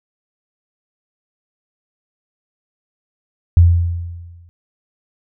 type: tone with exponential decay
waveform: sine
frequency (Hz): 85.8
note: F2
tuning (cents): -30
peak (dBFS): -3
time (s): 3.57-4.49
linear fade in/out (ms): 0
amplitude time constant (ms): 200
effects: none